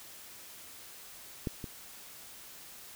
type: clicks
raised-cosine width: 3 ms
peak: -19 / -26 dBFS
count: 2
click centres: 1.472 / 1.642 s
effects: white hiss -50 dBFS RMS until 2.95 s